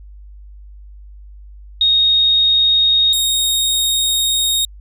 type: tone pair in turn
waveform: sine / sawtooth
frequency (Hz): 3729 / 3729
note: A#7 / A#7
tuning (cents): 0 / 0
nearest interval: unison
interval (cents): 0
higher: neither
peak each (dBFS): -10 / -11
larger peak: first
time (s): 1.81-3.13 / 3.13-4.65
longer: second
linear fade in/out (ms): 2
effects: added 50 Hz sine -35 dBFS peak until 4.8 s